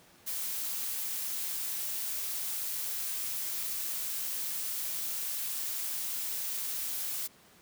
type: noise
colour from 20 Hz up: blue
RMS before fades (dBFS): -35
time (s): 0.26-7.28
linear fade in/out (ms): 20
effects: pink hiss -59 dBFS RMS until 7.61 s + high-pass 100 Hz 12 dB/octave